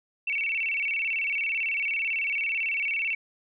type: tone with vibrato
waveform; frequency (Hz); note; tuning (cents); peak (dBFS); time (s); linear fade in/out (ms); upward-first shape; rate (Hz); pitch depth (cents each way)
sine; 2461; D#7; -20; -25; 0.27-3.15; 5; square; 18; 150
effects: none